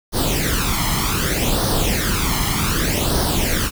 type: noise with flanger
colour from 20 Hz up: pink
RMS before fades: -19 dBFS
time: 0.12-3.71 s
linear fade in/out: 50 ms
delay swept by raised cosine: 0.2 to 0.97 ms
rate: 0.65 Hz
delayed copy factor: +0.7
effects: none